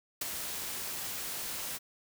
white noise with ADSR envelope, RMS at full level -32 dBFS, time 0.21-1.79 s, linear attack 6 ms, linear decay 20 ms, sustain -6 dB, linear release 32 ms, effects none

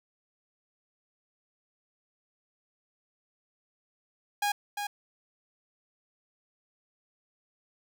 sawtooth tone with echo, 820 Hz, G#5, 22 cents flat, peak -22 dBFS, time 4.42-4.52 s, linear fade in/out 5 ms, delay 350 ms, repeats 1, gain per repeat -6 dB, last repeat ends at 4.87 s, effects none

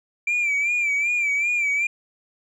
sine tone with vibrato, 2349 Hz, D7, in tune, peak -17 dBFS, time 0.27-1.87 s, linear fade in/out 5 ms, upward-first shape sine, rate 2.6 Hz, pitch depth 71 cents each way, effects tanh soft clip ceiling -18 dBFS

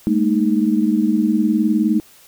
sine chord, Ab suspended second, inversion none, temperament equal with one note detuned, 207.7 / 227.2 / 311.1 Hz, Ab3 / Bb3 / Eb4, 0 / -44 / 0 cents, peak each -18 dBFS, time 0.07-2 s, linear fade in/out 0 ms, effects white hiss -48 dBFS RMS until 2.27 s

